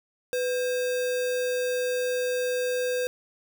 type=tone with sample-and-hold; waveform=sine; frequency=498.6 Hz; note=B4; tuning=16 cents sharp; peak=-24 dBFS; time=0.33-3.07 s; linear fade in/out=0 ms; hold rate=2100 Hz; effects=none